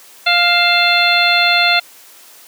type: harmonic tone with a mistuned harmonic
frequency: 700 Hz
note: F5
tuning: 4 cents sharp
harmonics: 1 / 2 / 3 / 4 / 5 / 6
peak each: -17 / -17 / -17 / -17 / -17 / -17 dBFS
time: 0.26-1.8 s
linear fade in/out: 10 ms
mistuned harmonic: 4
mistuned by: -78 cents
effects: white hiss -42 dBFS RMS until 2.47 s + high-pass 300 Hz 12 dB/octave